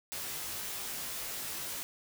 white noise with comb filter, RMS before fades -39 dBFS, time 0.12-1.83 s, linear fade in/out 0 ms, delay 17 ms, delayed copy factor -0.85, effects none

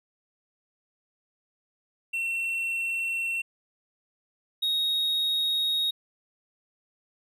triangle tone pair in turn, 2711 / 3757 Hz, E7 / A#7, +48 / +13 cents, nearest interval tritone, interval 565 cents, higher second, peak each -25 / -22 dBFS, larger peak second, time 2.13-3.42 / 4.62-5.91 s, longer neither, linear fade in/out 10 ms, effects none

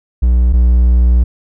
triangle tone pair in turn, 60.5 / 60.5 Hz, B1 / B1, -35 / -35 cents, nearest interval unison, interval 0 cents, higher neither, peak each -5 / -4 dBFS, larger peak second, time 0.22-0.53 / 0.53-1.24 s, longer second, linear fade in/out 10 ms, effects none

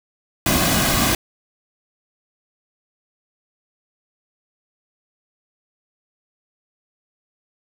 pink noise with comb filter, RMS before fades -18 dBFS, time 0.46-1.15 s, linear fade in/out 2 ms, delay 2.2 ms, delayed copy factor -0.65, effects none

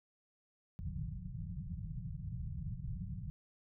white low-pass noise, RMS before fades -42 dBFS, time 0.79-3.3 s, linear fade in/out 0 ms, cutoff 180 Hz, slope 96 dB/octave, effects none

